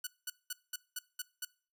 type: tone bursts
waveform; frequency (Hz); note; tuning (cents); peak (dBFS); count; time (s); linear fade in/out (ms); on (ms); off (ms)
5% pulse; 1480; F#6; 0; -25; 7; 0.04-1.45; 5; 30; 200
effects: noise-tail reverb RT60 0.4 s tail -22 dB re dry